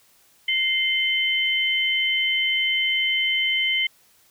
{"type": "tone pair together", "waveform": "sine", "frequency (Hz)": [2093, 3065], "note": ["C7", "G7"], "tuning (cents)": [0, -40], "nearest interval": "perfect fifth", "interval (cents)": 660, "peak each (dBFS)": -22, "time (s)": [0.48, 3.87], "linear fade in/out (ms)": 5, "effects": ["white hiss -58 dBFS RMS until 4.3 s"]}